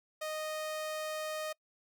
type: tone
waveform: sawtooth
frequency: 620 Hz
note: D#5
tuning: 6 cents flat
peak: -32 dBFS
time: 0.21-1.53 s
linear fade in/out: 10 ms
effects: noise-tail reverb RT60 0.1 s tail -24 dB re dry